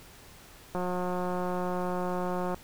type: click train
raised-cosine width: 1 ms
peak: -19 dBFS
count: 324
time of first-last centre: 0.75-2.544 s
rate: 180 Hz
effects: pink hiss -52 dBFS RMS until 2.63 s